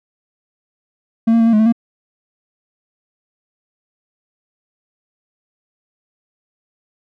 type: tone with pitch steps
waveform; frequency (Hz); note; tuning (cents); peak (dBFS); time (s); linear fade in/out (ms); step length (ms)
triangle; 226.6 / 230.3 / 226.9 / 230.1 / 212.8 / 220 / 232.2; A#3 / A#3 / A#3 / A#3 / G#3 / A3 / A#3; -49 / -21 / -47 / -22 / +42 / 0 / -7; -7; 1.27-1.725; 10; 65
effects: none